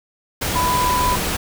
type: tone in noise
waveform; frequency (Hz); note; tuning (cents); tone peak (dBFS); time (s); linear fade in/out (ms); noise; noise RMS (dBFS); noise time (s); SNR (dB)
sine; 994; B5; +11; -17; 0.55-1.16; 10; pink; -22; 0.41-1.37; +2
effects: none